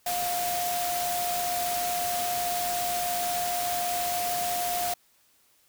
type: tone in noise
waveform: sine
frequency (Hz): 708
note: F5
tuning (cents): +23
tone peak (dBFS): -28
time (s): 0.06-4.94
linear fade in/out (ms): 5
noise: white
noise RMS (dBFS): -32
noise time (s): 0.06-4.94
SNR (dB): +1
effects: white hiss -64 dBFS RMS until 5.68 s